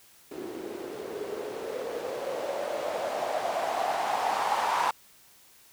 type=noise with low-pass filter sweep; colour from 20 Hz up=violet; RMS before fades=-31 dBFS; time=0.31-4.91 s; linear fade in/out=5 ms; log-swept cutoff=340 to 930 Hz; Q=5; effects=white hiss -57 dBFS RMS until 5.72 s